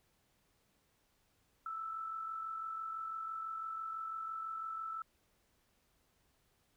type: tone with amplitude modulation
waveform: sine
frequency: 1318.5 Hz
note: E6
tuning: in tune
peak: -37 dBFS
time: 1.66-5.02 s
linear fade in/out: 2 ms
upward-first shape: sine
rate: 46 Hz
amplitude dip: 45%
effects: pink hiss -75 dBFS RMS until 6.76 s